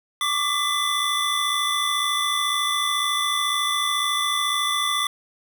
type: tone cluster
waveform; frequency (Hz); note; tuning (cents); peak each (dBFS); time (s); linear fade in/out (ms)
square; 1130 / 1184 / 2010 / 3474; C#6 / D6 / B6 / A7; +33 / +14 / +30 / -23; -31 / -26 / -30 / -25; 0.21-5.07; 2
effects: none